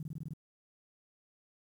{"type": "tone bursts", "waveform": "sine", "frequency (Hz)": 153.9, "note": "D#3", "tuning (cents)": -19, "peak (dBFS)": -37, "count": 7, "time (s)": [0, 0.335], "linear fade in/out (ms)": 2, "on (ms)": 29, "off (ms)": 22, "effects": ["11-bit"]}